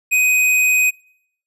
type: tone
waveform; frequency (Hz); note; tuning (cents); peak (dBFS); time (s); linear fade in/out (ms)
square; 2505; D#7; +11; -13; 0.11-0.91; 20
effects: noise-tail reverb RT60 0.7 s tail -26 dB re dry + resampled to 32000 Hz